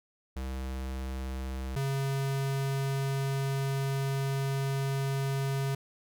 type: tone pair in turn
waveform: square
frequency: 65.41 / 136.61 Hz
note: C2 / C#3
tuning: 0 / -25 cents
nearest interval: octave + minor second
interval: 1275 cents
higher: second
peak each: -34 / -29 dBFS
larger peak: second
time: 0.36-1.76 / 1.76-5.75 s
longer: second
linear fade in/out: 5 ms
effects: none